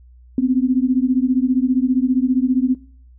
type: beating tone pair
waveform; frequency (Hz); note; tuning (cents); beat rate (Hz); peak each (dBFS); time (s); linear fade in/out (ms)
sine; 250 / 265; B3 / C4; +21 / +22; 15; -17; 0.38-2.75; 2
effects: noise-tail reverb RT60 0.5 s tail -20 dB re dry + added 61 Hz sine -43 dBFS peak until 3.18 s